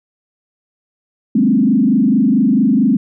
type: tone with frequency modulation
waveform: sine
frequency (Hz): 237.2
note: A#3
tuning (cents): +30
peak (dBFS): -9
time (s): 1.35-2.97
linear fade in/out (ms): 5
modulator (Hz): 24.5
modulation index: 1.8
effects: none